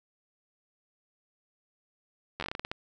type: slowing click train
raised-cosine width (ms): 0.3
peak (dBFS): -18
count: 11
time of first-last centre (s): 2.4-2.715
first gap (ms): 11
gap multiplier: 1.22
effects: none